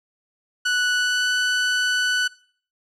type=tone with pitch glide; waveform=sawtooth; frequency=1480 to 1491.2 Hz; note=F#6 to F#6; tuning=0 to +13 cents; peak=-15 dBFS; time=0.65-2.28 s; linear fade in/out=10 ms; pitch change=+13 cents; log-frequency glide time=0.95-1.3 s; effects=noise-tail reverb RT60 0.5 s tail -21 dB re dry + low-pass 7000 Hz 12 dB/octave